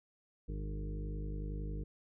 harmonic tone with a mistuned harmonic, 51 Hz, G#1, 31 cents flat, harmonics 1 / 2 / 3 / 4 / 6 / 7 / 8 / 9, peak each -38 / -48 / -45 / -51 / -50 / -59 / -56 / -53 dBFS, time 0.48-1.84 s, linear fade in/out 10 ms, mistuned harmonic 2, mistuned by -17 cents, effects none

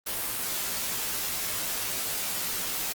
white noise with comb filter, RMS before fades -31 dBFS, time 0.06-2.93 s, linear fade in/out 10 ms, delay 14 ms, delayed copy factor -1, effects Opus 32 kbps

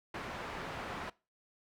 white low-pass noise, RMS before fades -42 dBFS, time 0.14-1.1 s, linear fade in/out 5 ms, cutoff 1500 Hz, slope 12 dB/octave, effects noise-tail reverb RT60 0.3 s tail -22 dB re dry

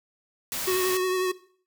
white noise, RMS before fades -31 dBFS, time 0.52-0.97 s, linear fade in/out 0 ms
square tone with vibrato, 370 Hz, F#4, in tune, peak -23 dBFS, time 0.67-1.32 s, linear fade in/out 10 ms, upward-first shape triangle, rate 11 Hz, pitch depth 26 cents each way
effects noise-tail reverb RT60 0.5 s tail -18 dB re dry

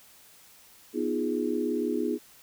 sine chord, F half-diminished seventh, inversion second, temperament equal, 246.9 / 311.1 / 349.2 / 415.3 Hz, Cb4 / Eb4 / F4 / Ab4, 0 / 0 / 0 / 0 cents, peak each -31 / -31 / -32 / -31 dBFS, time 0.93-2.19 s, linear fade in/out 50 ms, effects white hiss -55 dBFS RMS until 2.42 s

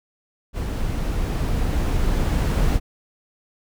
brown noise with level ramp, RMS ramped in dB -25 to -18 dBFS, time 0.53-2.8 s, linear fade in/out 50 ms, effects none

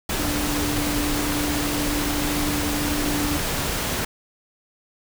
sine tone in noise, 293.7 Hz, D4, in tune, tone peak -25 dBFS, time 0.19-3.37 s, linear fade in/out 5 ms, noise pink, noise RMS -25 dBFS, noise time 0.09-4.05 s, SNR -3 dB, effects none

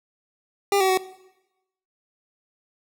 25% pulse tone with pitch steps, 400.1 / 380 / 374.3 Hz, G4 / F#4 / F#4, +35 / +46 / +20 cents, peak -14 dBFS, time 0.72-0.975 s, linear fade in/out 2 ms, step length 85 ms, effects noise-tail reverb RT60 0.9 s tail -18 dB re dry

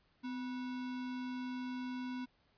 sine tone with sample-and-hold, 253.6 Hz, B3, 46 cents sharp, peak -38 dBFS, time 0.23-2.26 s, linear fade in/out 20 ms, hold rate 1225 Hz, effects pink hiss -73 dBFS RMS until 2.57 s + resampled to 11025 Hz

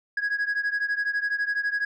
sine beating tone pair, 1654 / 1666 Hz, G#6 / G#6, -8 / +5 cents, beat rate 12 Hz, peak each -24 / -26 dBFS, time 0.17-1.85 s, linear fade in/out 5 ms, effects tanh soft clip ceiling -21 dBFS

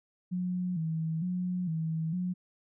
sine tone with vibrato, 170.5 Hz, F3, 41 cents flat, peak -29 dBFS, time 0.31-2.34 s, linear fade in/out 20 ms, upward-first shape square, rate 1.1 Hz, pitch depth 100 cents each way, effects none

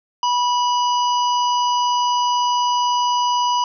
harmonic tone with a mistuned harmonic, 978 Hz, B5, 17 cents flat, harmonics 1 / 3 / 5 / 6, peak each -16 / -26 / -30 / -32 dBFS, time 0.23-3.64 s, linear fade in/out 2 ms, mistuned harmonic 6, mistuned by +38 cents, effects none

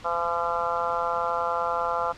harmonic tone, 170.5 Hz, F3, 41 cents flat, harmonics 3 / 4 / 5 / 6 / 7 / 8, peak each -31 / -31 / -31 / -31 / -31 / -31 dBFS, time 0.04-2.13 s, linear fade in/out 20 ms, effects pink hiss -46 dBFS RMS until 2.17 s + low-pass 5000 Hz 12 dB/octave

